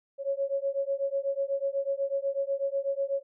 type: beating tone pair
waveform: sine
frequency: 548 / 556.1 Hz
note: C#5 / C#5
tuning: -20 / +5 cents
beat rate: 8.1 Hz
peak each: -30 dBFS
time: 0.18-3.23 s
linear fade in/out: 50 ms
effects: none